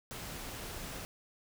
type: noise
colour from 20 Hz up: pink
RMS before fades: -43 dBFS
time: 0.11-1.05 s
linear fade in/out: 0 ms
effects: none